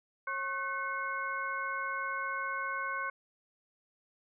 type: harmonic tone with a mistuned harmonic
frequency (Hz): 543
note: C#5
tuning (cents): -36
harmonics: 1 / 2 / 3 / 4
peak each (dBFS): -46 / -36 / -36 / -42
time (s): 0.27-3.1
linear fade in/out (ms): 5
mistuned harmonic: 3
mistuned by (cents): -130
effects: none